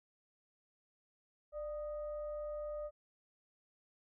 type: tone with frequency modulation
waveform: sine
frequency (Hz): 596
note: D5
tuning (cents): +25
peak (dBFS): -39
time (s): 1.52-2.91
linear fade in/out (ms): 50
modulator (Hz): 644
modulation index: 0.37
effects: none